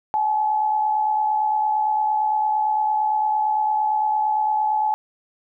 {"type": "tone pair together", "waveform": "sine", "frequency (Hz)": [787, 855.8], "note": ["G5", "A5"], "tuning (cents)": [7, -48], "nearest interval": "minor second", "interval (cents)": 145, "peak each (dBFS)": [-28, -18], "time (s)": [0.14, 4.94], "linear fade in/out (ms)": 0, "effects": []}